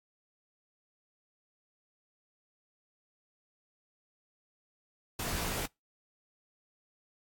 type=noise with comb filter; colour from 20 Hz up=pink; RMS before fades=-35 dBFS; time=5.19-5.66 s; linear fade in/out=5 ms; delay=19 ms; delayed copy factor=-0.8; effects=noise-tail reverb RT60 0.2 s tail -25 dB re dry + AAC 64 kbps